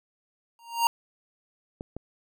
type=tone with exponential growth; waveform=square; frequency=932.3 Hz; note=A#5; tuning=in tune; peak=-17 dBFS; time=0.59-0.87 s; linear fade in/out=1 ms; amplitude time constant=60 ms
type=clicks; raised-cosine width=2 ms; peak=-22 dBFS; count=2; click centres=1.809 / 1.966 s
effects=none